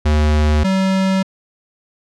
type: tone pair in turn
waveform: square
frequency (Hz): 75.7 / 190.75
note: D#2 / G3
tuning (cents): -47 / -47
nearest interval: octave + major third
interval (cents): 1600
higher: second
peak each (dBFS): -12 / -14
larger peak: first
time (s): 0.05-0.64 / 0.64-1.23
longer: neither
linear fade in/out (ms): 10
effects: low-pass 6000 Hz 12 dB/octave